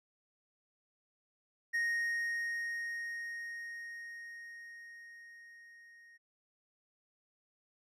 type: tone with level ramp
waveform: triangle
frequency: 1864.7 Hz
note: A#6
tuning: in tune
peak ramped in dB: -28 to -55 dBFS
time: 1.73-6.18 s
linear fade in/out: 20 ms
effects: resampled to 32000 Hz